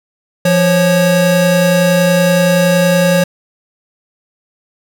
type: tone pair together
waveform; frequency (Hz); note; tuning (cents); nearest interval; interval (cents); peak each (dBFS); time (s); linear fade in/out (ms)
square; 172.78 / 549; F3 / C#5; -18 / -17; octave + minor sixth; 2001; -12; 0.45-3.24; 5
effects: none